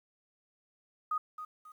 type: tone with echo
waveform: sine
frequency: 1244.5 Hz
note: D#6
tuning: in tune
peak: -29 dBFS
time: 1.11-1.18 s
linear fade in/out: 5 ms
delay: 270 ms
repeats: 2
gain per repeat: -10 dB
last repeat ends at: 1.72 s
effects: 11-bit